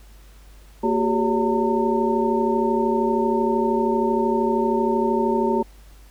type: tone cluster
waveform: sine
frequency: 230.3 / 370.1 / 403 / 563 / 909 Hz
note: A#3 / F#4 / G4 / C#5 / A#5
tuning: -21 / 0 / +48 / +27 / -44 cents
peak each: -23 / -23 / -24 / -29 / -24 dBFS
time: 0.83-5.63 s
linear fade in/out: 10 ms
effects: added 50 Hz sine -44 dBFS peak until 6.1 s + pink hiss -54 dBFS RMS until 6.1 s